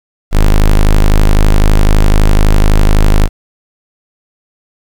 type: tone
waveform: square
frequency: 25.96 Hz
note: G#0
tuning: in tune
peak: -4 dBFS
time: 0.31-3.29 s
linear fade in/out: 50 ms
effects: 7-bit

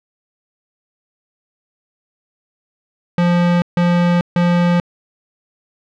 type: tone bursts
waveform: square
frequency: 174.61 Hz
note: F3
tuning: in tune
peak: -12 dBFS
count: 3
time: 3.18-4.8 s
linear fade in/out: 2 ms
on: 440 ms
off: 150 ms
effects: low-pass 3000 Hz 12 dB/octave

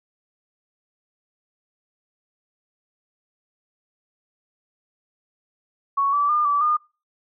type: tone with pitch steps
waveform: sine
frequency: 1112 / 1156 / 1207 / 1155 / 1216 Hz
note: C#6 / D6 / D6 / D6 / D#6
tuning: +5 / -28 / +47 / -29 / -40 cents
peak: -17 dBFS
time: 5.97-6.77 s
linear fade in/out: 10 ms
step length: 160 ms
effects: noise-tail reverb RT60 0.3 s tail -22 dB re dry

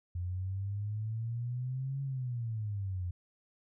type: exponential two-way sweep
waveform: sine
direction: up then down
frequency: 87.31 to 138.59 to 87.31 Hz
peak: -33 dBFS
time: 0.15-3.11 s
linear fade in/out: 5 ms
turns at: 2.02 s
effects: none

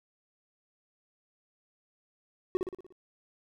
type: tone with echo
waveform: triangle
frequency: 370 Hz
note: F#4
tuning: in tune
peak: -21 dBFS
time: 2.55-2.57 s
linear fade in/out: 0 ms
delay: 59 ms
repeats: 6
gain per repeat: -5 dB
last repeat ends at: 2.924 s
effects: none

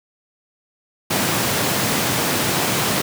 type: high-pass noise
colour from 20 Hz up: pink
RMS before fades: -20 dBFS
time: 1.1-3.02 s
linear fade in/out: 10 ms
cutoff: 110 Hz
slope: 24 dB/octave
effects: none

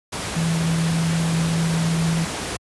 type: tone in noise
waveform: sine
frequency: 164.81 Hz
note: E3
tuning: in tune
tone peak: -18 dBFS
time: 0.36-2.25 s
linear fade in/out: 10 ms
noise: pink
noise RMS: -27 dBFS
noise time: 0.12-2.57 s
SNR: +6 dB
effects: high-pass 80 Hz 12 dB/octave + resampled to 24000 Hz

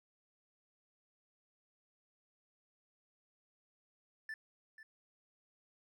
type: tone with echo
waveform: triangle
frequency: 1760 Hz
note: A6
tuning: in tune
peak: -39 dBFS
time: 4.29-4.34 s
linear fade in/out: 2 ms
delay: 490 ms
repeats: 1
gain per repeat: -12 dB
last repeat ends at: 4.83 s
effects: none

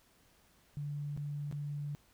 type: tone with dropouts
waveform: sine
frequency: 145.5 Hz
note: D3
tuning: 16 cents flat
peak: -36 dBFS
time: 0.77-1.95 s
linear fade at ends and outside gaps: 0 ms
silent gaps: 1.165-1.175 / 1.513-1.525 s
effects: pink hiss -67 dBFS RMS until 2.13 s

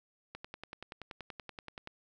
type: click train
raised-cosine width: 0.3 ms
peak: -27 dBFS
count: 17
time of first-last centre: 0.35-1.874 s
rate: 10.5 Hz
effects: none

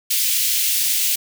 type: high-pass noise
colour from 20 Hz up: white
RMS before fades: -19 dBFS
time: 0.1-1.16 s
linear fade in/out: 10 ms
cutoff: 2400 Hz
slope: 24 dB/octave
effects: none

